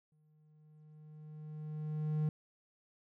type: tone with exponential growth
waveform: triangle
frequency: 153.2 Hz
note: D#3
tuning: 27 cents flat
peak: -27 dBFS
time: 0.12-2.29 s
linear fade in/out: 2 ms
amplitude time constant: 470 ms
effects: none